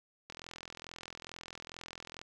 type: click train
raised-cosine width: 0.2 ms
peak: -27 dBFS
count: 82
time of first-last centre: 0.3-2.215 s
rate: 42.3 Hz
effects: none